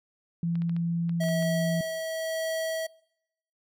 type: tone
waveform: sine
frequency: 169.1 Hz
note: E3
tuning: 44 cents sharp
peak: -25 dBFS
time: 0.43-1.81 s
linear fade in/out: 2 ms
type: clicks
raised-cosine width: 0.3 ms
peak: -31 dBFS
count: 8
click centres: 0.555 / 0.62 / 0.695 / 0.765 / 1.094 / 1.237 / 1.286 / 1.425 s
type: tone with tremolo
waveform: square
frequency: 646 Hz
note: E5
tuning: 35 cents flat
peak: -28 dBFS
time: 1.2-2.87 s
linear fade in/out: 10 ms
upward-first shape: sine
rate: 0.93 Hz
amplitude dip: 30%
effects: noise-tail reverb RT60 0.8 s tail -24 dB re dry